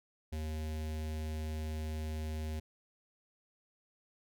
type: tone with notch filter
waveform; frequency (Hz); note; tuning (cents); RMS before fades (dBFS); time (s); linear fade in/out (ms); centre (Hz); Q
square; 77.78; D#2; 0; -38; 0.32-2.6; 10; 1200; 1.4
effects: none